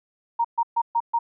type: tone bursts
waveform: sine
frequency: 932.3 Hz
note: A#5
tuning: in tune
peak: -18 dBFS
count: 5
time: 0.39-1.19 s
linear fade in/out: 10 ms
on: 56 ms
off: 130 ms
effects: none